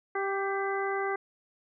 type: harmonic tone with a mistuned harmonic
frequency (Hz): 392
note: G4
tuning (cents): 0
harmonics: 1 / 2 / 3 / 4 / 5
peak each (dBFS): -31 / -34 / -36 / -37 / -38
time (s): 0.15-1.16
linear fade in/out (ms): 5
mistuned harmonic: 5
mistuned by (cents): +41
effects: none